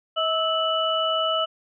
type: tone cluster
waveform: sine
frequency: 640 / 1307 / 2962 Hz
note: D#5 / E6 / F#7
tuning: +49 / -15 / +1 cents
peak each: -25 dBFS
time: 0.16-1.46 s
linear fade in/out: 20 ms
effects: none